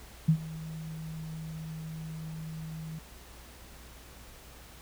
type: tone with ADSR envelope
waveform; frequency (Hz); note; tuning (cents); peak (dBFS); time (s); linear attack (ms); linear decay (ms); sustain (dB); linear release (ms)
sine; 159.2; D#3; +40; -17; 0.28-2.99; 10; 79; -20; 6
effects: added 60 Hz sine -52 dBFS peak until 4.81 s + pink hiss -52 dBFS RMS until 4.81 s